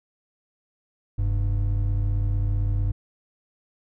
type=tone pair together; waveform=triangle; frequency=44.44 / 100 Hz; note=F1 / G2; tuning=+31 / +35 cents; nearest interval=octave + major second; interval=1404 cents; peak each=-21 dBFS; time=1.18-2.92 s; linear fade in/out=10 ms; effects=tanh soft clip ceiling -11 dBFS